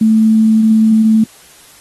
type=tone with quantisation; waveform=sine; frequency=220 Hz; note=A3; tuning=in tune; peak=-6 dBFS; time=0.01-1.24 s; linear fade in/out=5 ms; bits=6; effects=white hiss -42 dBFS RMS until 1.8 s + AAC 32 kbps